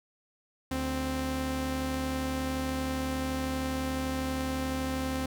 sawtooth tone pair together, 73.41 / 261.6 Hz, D2 / C4, 0 / 0 cents, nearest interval octave + minor seventh, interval 2200 cents, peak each -31 / -27 dBFS, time 0.71-5.26 s, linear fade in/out 5 ms, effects none

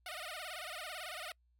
10% pulse tone with vibrato, 671 Hz, E5, 31 cents sharp, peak -34 dBFS, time 0.06-1.32 s, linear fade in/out 2 ms, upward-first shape sine, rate 18 Hz, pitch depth 190 cents each way, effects noise-tail reverb RT60 0.1 s tail -26 dB re dry + added 60 Hz sine -69 dBFS peak until 1.59 s

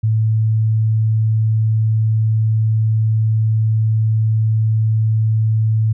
sine tone, 110 Hz, A2, in tune, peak -12 dBFS, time 0.03-5.93 s, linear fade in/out 10 ms, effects none

